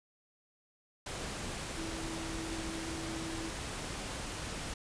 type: tone in noise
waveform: sine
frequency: 326.4 Hz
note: E4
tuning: 17 cents flat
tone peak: -41 dBFS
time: 1.77-3.5 s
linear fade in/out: 5 ms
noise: pink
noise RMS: -40 dBFS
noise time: 1.06-4.74 s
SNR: -4 dB
effects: resampled to 22050 Hz